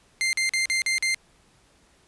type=tone bursts; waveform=sawtooth; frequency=2093 Hz; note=C7; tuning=in tune; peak=-18 dBFS; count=6; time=0.21-1.145 s; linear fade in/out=0 ms; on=120 ms; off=43 ms; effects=pink hiss -60 dBFS RMS until 2.07 s + resampled to 24000 Hz